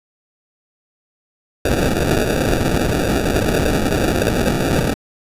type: noise with sample-and-hold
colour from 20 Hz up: white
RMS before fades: -17 dBFS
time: 1.65-4.94 s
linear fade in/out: 2 ms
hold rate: 1050 Hz
effects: resampled to 32000 Hz